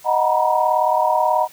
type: chord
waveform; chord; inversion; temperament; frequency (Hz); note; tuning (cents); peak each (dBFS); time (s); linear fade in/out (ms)
sine; B major seventh; first; equal with one note detuned; 622.3 / 740 / 932.3 / 970.8; D#5 / F#5 / A#5 / B5; 0 / 0 / 0 / -30; -20; 0.04-1.48; 50
effects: white hiss -46 dBFS RMS until 1.52 s